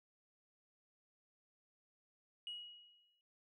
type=tone with exponential decay; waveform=sine; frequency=2902 Hz; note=F#7; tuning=34 cents flat; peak=-40 dBFS; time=2.47-3.21 s; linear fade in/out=1 ms; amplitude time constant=160 ms; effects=tanh soft clip ceiling -39 dBFS